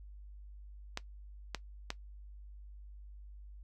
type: clicks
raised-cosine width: 0.2 ms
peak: -18 dBFS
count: 3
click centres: 0.974 / 1.547 / 1.904 s
effects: noise-tail reverb RT60 0.1 s tail -17 dB re dry + added 50 Hz sine -48 dBFS peak until 3.63 s